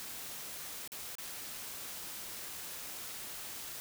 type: noise with dropouts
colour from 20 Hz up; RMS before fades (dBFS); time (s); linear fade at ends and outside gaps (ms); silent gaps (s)
white; -44; 0-3.8; 0; 0.876-0.919 / 1.153-1.184
effects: none